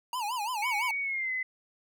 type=tone with vibrato; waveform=square; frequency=915 Hz; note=A#5; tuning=32 cents flat; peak=-31 dBFS; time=0.13-0.91 s; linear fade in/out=2 ms; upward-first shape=sine; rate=5.9 Hz; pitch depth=200 cents each way
type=tone with pitch glide; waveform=sine; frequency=2241 to 2031 Hz; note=C#7 to B6; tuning=+18 to +48 cents; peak=-29 dBFS; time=0.62-1.43 s; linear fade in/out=5 ms; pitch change=-170 cents; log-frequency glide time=1.01-1.32 s
effects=none